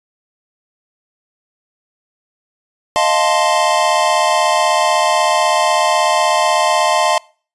square chord, F dominant seventh, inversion third, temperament equal, 622.3 / 698.5 / 880 / 1046.5 Hz, Eb5 / F5 / A5 / C6, 0 / 0 / 0 / 0 cents, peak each -18 dBFS, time 2.96-7.18 s, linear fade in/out 0 ms, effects noise-tail reverb RT60 0.4 s tail -24 dB re dry + resampled to 24000 Hz

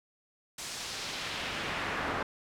brown noise with band-pass filter sweep, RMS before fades -36 dBFS, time 0.58-2.23 s, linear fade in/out 5 ms, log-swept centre 7200 to 1300 Hz, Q 1.1, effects none

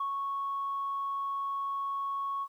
sine tone with ADSR envelope, 1106 Hz, C#6, 4 cents flat, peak -28 dBFS, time 0-2.48 s, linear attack 6 ms, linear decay 92 ms, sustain -2 dB, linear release 57 ms, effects tanh soft clip ceiling -26 dBFS + 11-bit

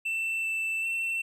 triangle tone with pitch steps, 2673 / 2657 / 2694 Hz, E7 / E7 / E7, +23 / +13 / +37 cents, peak -26 dBFS, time 0.05-1.22 s, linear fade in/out 10 ms, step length 390 ms, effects none

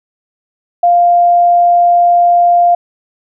sine tone, 698.5 Hz, F5, in tune, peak -5 dBFS, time 0.83-2.75 s, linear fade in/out 5 ms, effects none

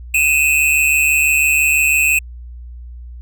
square tone pair together, 2516 / 2662 Hz, D#7 / E7, +19 / +16 cents, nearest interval minor second, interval 97 cents, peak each -15 dBFS, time 0.14-2.19 s, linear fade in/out 5 ms, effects added 60 Hz sine -30 dBFS peak until 3.21 s

